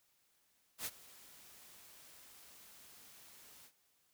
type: noise with ADSR envelope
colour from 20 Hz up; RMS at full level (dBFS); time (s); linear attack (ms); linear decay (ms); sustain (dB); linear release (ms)
white; -39; 0.78-3.72; 80; 39; -20; 68
effects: white hiss -75 dBFS RMS until 4.13 s